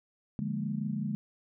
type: chord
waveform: sine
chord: Bb dominant seventh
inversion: first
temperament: equal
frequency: 146.83 / 174.61 / 207.7 / 233.1 Hz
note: D3 / F3 / Ab3 / Bb3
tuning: 0 / 0 / 0 / 0 cents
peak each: -36 / -39 / -33 / -39 dBFS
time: 0.39-1.15 s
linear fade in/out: 0 ms
effects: none